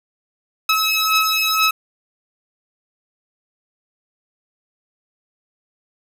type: beating tone pair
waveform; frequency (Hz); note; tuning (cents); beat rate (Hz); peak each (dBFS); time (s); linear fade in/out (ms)
15% pulse; 1289 / 1291.1; E6 / E6; -39 / -36; 2.1; -12; 0.69-1.71; 5
effects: none